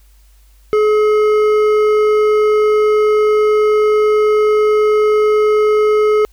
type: tone with hard clipping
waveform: sine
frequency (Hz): 425.4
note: G#4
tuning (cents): +42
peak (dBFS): -11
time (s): 0.73-6.25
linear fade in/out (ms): 0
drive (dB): 9
effects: added 50 Hz sine -44 dBFS peak until 6.32 s + white hiss -56 dBFS RMS until 6.32 s